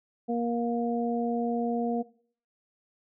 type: harmonic tone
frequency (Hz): 235.7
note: A#3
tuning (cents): +19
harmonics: 1 / 2 / 3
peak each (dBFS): -28 / -31 / -33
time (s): 0.28-2.03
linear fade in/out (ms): 20
effects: noise-tail reverb RT60 0.5 s tail -19 dB re dry